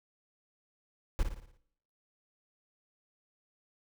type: noise with echo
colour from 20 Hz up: brown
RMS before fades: -27 dBFS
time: 1.19-1.23 s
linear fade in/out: 0 ms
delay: 57 ms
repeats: 6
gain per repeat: -6 dB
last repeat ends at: 1.572 s
effects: noise-tail reverb RT60 0.7 s tail -18 dB re dry